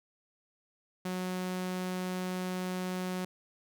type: tone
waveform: sawtooth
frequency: 183.4 Hz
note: F#3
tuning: 15 cents flat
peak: -29 dBFS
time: 1.05-3.25 s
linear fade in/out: 5 ms
effects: none